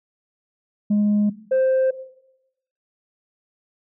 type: tone pair in turn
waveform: sine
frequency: 207.7 / 523.4 Hz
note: G#3 / C5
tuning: 0 / 0 cents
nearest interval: octave + major third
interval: 1600 cents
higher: second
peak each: -13 dBFS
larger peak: neither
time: 0.9-1.3 / 1.51-1.91 s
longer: neither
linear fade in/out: 10 ms
effects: noise-tail reverb RT60 0.9 s tail -17 dB re dry + tanh soft clip ceiling -14 dBFS